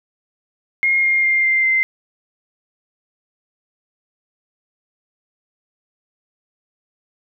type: tone with pitch steps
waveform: sine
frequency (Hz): 2141 / 2125 / 2109 / 2093 / 2078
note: C7 / C7 / C7 / C7 / C7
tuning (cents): +39 / +26 / +13 / 0 / -12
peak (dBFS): -13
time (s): 0.83-1.83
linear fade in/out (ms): 0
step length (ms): 200
effects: none